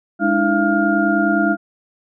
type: tone cluster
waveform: sine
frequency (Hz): 206.4 / 295.6 / 325.2 / 685 / 1412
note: G#3 / D4 / E4 / F5 / F6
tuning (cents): -10 / +11 / -23 / -34 / +19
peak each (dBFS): -20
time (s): 0.19-1.57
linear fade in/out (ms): 50
effects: none